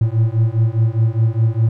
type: beating tone pair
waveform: triangle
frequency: 110 / 114.9 Hz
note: A2 / A#2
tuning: 0 / -25 cents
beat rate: 4.9 Hz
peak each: -14 dBFS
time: 0.01-1.69 s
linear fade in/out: 5 ms
effects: none